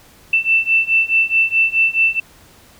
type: beating tone pair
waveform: sine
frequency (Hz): 2665 / 2669.7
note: E7 / E7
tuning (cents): +18 / +21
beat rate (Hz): 4.7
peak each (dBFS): -16 / -15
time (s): 0.33-2.2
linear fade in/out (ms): 5
effects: pink hiss -47 dBFS RMS until 2.79 s